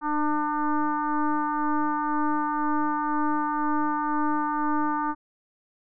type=tone with frequency modulation; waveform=sine; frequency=599 Hz; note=D5; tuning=34 cents sharp; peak=-22 dBFS; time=0.01-5.15 s; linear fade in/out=50 ms; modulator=300 Hz; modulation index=2.3; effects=none